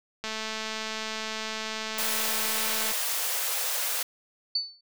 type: click train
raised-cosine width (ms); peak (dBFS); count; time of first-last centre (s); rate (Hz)
0.2; -16; 587; 0.24-2.916; 219
type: high-pass noise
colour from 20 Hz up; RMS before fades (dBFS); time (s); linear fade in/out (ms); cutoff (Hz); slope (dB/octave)
white; -29; 1.98-4.03; 5; 440; 96
type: tone with exponential decay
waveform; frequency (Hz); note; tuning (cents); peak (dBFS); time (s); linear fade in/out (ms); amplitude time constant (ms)
sine; 4498; C#8; +24; -21; 4.55-4.81; 5; 55
effects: none